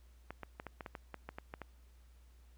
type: clicks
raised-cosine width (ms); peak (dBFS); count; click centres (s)
0.5; -28; 12; 0.306 / 0.433 / 0.599 / 0.667 / 0.808 / 0.862 / 0.952 / 1.143 / 1.29 / 1.385 / 1.539 / 1.617
effects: added 60 Hz sine -58 dBFS peak until 2.57 s + pink hiss -72 dBFS RMS until 2.57 s